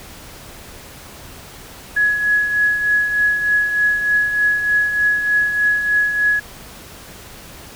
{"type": "tone with tremolo", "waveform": "sine", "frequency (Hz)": 1682, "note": "G#6", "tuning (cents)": 22, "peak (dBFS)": -11, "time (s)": [1.96, 6.4], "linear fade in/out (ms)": 10, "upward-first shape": "triangle", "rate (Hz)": 3.3, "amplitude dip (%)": 60, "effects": ["pink hiss -38 dBFS RMS until 7.75 s"]}